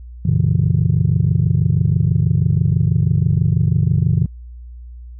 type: chord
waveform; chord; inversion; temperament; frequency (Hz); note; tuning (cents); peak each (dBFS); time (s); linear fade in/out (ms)
sine; F# dominant seventh; none; equal with one note detuned; 92.5 / 118.72 / 138.59 / 164.81; F#2 / A#2 / C#3 / E3; 0 / +32 / 0 / 0; -17; 0.25-4.26; 5
effects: tanh soft clip ceiling -5 dBFS + added 60 Hz sine -32 dBFS peak until 5.19 s